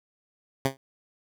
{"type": "tone with exponential decay", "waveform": "10% pulse", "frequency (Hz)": 134.6, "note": "C3", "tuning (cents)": 49, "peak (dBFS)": -11, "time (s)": [0.65, 0.77], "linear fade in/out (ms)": 2, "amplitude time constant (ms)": 24, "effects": []}